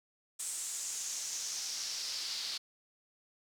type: noise with band-pass filter sweep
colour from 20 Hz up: pink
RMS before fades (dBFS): -39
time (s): 0.39-2.58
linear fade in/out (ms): 10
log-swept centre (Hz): 8200 to 4400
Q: 3.5
effects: none